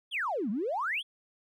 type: exponential two-way sweep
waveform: triangle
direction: down then up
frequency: 3525 to 190 to 3525 Hz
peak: -25 dBFS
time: 0.11-1.03 s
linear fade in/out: 50 ms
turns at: 0.5 s
effects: tanh soft clip ceiling -27 dBFS